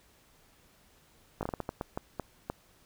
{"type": "slowing click train", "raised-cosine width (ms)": 1, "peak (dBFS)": -19, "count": 11, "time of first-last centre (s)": [1.41, 2.5], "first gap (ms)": 19, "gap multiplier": 1.36, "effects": ["pink hiss -63 dBFS RMS until 2.85 s"]}